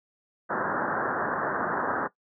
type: low-pass noise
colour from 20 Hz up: white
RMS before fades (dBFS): -28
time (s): 0.49-2.08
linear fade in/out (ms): 20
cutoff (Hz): 1700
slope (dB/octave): 96
effects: noise-tail reverb RT60 0.1 s tail -17 dB re dry + high-pass 200 Hz 12 dB/octave